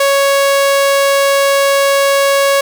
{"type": "tone", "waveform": "sawtooth", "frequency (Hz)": 555, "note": "C#5", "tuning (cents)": 2, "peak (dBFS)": -5, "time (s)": [0, 2.61], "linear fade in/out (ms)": 5, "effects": []}